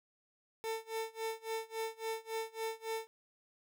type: tone with tremolo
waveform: 30% pulse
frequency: 447 Hz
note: A4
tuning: 27 cents sharp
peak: -32 dBFS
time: 0.64-3.07 s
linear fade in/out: 0 ms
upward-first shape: sine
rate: 3.6 Hz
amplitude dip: 95%
effects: none